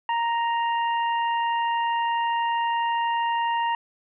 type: harmonic tone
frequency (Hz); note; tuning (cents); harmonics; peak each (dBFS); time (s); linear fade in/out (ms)
932.3; A#5; 0; 1 / 2 / 3; -22 / -32 / -35; 0.09-3.75; 2
effects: none